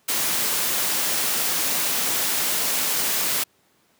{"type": "noise", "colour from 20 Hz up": "white", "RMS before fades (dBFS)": -23, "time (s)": [0.08, 3.44], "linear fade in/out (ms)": 10, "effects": ["pink hiss -62 dBFS RMS until 3.99 s", "high-pass 150 Hz 12 dB/octave"]}